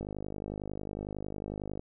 click train, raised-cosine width 2 ms, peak -24 dBFS, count 92, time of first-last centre 0.01-1.794 s, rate 51 Hz, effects none

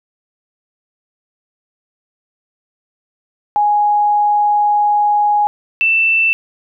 sine tone pair in turn, 830.6 / 2665 Hz, G#5 / E7, 0 / +18 cents, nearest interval octave + minor sixth, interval 2018 cents, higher second, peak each -10 dBFS, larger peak neither, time 3.56-5.47 / 5.81-6.33 s, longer first, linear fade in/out 0 ms, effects none

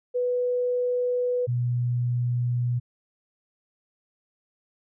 sine tone pair in turn, 493.9 / 121.92 Hz, B4 / B2, 0 / -22 cents, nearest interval 2 octaves, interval 2422 cents, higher first, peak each -22 dBFS, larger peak neither, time 0.14-1.47 / 1.47-2.8 s, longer neither, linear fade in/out 20 ms, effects none

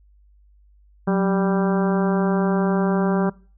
harmonic tone with a mistuned harmonic, 196 Hz, G3, in tune, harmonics 1 / 2 / 3 / 4 / 5 / 6 / 7 / 8, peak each -18 / -24 / -28 / -30 / -32 / -34 / -35 / -36 dBFS, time 1.07-3.3 s, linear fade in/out 10 ms, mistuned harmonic 1, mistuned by -96 cents, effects noise-tail reverb RT60 0.4 s tail -23 dB re dry + added 50 Hz sine -51 dBFS peak until 3.57 s

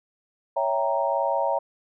sine chord, C# diminished seventh, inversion none, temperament equal with one note detuned, 557.6 / 659.3 / 784 / 932.3 Hz, C#5 / E5 / G5 / Bb5, +10 / 0 / 0 / 0 cents, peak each -26 / -27 / -29 / -26 dBFS, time 0.56-1.59 s, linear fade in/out 10 ms, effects none

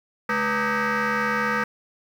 sine tone with frequency modulation, 138.4 Hz, C#3, 2 cents flat, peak -18 dBFS, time 0.29-1.64 s, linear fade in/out 5 ms, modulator 352 Hz, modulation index 5.3, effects tanh soft clip ceiling -20 dBFS + 8-bit

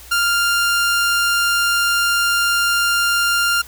sawtooth tone, 1396.9 Hz, F6, in tune, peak -11 dBFS, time 0.11-3.62 s, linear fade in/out 10 ms, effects added 60 Hz sine -42 dBFS peak until 3.67 s + white hiss -41 dBFS RMS until 3.67 s

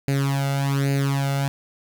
sawtooth tone with flanger, 138.59 Hz, C#3, in tune, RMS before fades -22 dBFS, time 0.08-1.48 s, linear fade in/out 0 ms, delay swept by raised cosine 0.44 to 1.44 ms, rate 1.2 Hz, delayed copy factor +0.8, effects none

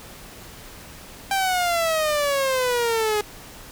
sawtooth exponential sweep, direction down, 791 to 415.3 Hz, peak -16 dBFS, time 1.31-3.21 s, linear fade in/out 2 ms, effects pink hiss -42 dBFS RMS until 3.71 s

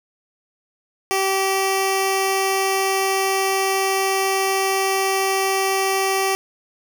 10% pulse tone with notch filter, 386.3 Hz, G4, 25 cents flat, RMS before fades -20 dBFS, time 1.11-6.35 s, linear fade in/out 0 ms, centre 1500 Hz, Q 1.8, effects none

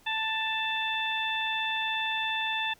harmonic tone, 883 Hz, A5, 6 cents sharp, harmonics 1 / 2 / 3 / 4, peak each -33 / -33 / -33 / -33 dBFS, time 0.06-2.74 s, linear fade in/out 10 ms, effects pink hiss -60 dBFS RMS until 2.79 s

